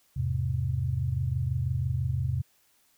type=chord; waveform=sine; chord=E augmented; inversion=none; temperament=just; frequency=82.41 / 103.01 / 128.76 Hz; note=E2 / G#2 / B#2; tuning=0 / -14 / -27 cents; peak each=-31 / -32 / -28 dBFS; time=0.16-2.42 s; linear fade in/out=10 ms; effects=white hiss -66 dBFS RMS until 2.97 s